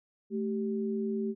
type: tone pair together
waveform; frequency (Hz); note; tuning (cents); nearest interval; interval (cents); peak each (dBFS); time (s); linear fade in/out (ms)
sine; 217.8 / 388.5; A3 / G4; -17 / -16; minor seventh; 1001; -31 / -33; 0.3-1.35; 50
effects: none